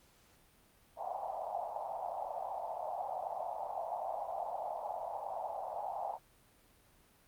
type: band-pass noise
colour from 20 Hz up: white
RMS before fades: -40 dBFS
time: 0.96-6.19 s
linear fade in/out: 50 ms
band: 640 to 830 Hz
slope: 48 dB/octave
effects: pink hiss -66 dBFS RMS until 7.27 s + Opus 48 kbps